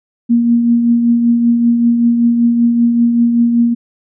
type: tone with tremolo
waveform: sine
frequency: 235.7 Hz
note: A#3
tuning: 19 cents sharp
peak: -6 dBFS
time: 0.29-3.75 s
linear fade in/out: 20 ms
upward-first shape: triangle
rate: 5.2 Hz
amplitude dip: 45%
effects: none